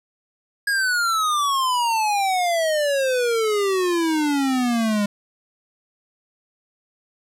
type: exponential sweep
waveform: square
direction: down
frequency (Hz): 1660 to 201.9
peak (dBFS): -19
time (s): 0.67-5.06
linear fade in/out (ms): 5
effects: low-pass 12000 Hz 12 dB/octave + 10-bit